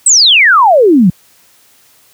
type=exponential sweep; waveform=sine; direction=down; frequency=8372 to 165.8 Hz; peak=-3 dBFS; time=0.06-1.1 s; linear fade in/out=5 ms; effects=white hiss -47 dBFS RMS until 2.13 s + high-pass 60 Hz 12 dB/octave